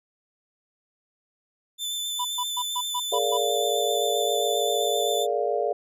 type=tone with vibrato; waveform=sawtooth; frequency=3529 Hz; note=A7; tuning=4 cents sharp; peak=-25 dBFS; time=1.78-5.27 s; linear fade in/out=50 ms; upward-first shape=sine; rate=7.6 Hz; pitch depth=16 cents each way
type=tone bursts; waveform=triangle; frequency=987.8 Hz; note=B5; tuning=in tune; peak=-24 dBFS; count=7; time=2.19-3.376 s; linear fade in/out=10 ms; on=58 ms; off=130 ms
type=chord; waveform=sine; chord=Bb dominant seventh; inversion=third; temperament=just; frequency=419.5 / 466.2 / 582.7 / 699.2 Hz; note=Ab4 / Bb4 / D5 / F5; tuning=+17 / 0 / -14 / +2 cents; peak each=-28 dBFS; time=3.12-5.73 s; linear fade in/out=5 ms
effects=none